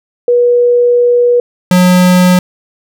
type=tone pair in turn; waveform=sine / square; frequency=484.4 / 181.03 Hz; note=B4 / F#3; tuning=-34 / -38 cents; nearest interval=octave + perfect fourth; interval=1704 cents; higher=first; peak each=-5 dBFS; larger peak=neither; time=0.28-1.4 / 1.71-2.39 s; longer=first; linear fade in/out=2 ms; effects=none